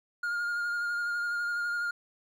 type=tone with vibrato; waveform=triangle; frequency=1417 Hz; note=F6; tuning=25 cents sharp; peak=-27 dBFS; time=0.23-1.91 s; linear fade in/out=5 ms; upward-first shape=sine; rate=12 Hz; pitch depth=19 cents each way; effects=none